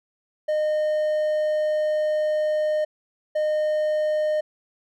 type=tone pair in turn; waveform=triangle; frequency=612 / 612 Hz; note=D#5 / D#5; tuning=-29 / -29 cents; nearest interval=unison; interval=0 cents; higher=neither; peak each=-18 dBFS; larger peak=neither; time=0.48-2.85 / 3.35-4.41 s; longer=first; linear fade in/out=10 ms; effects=none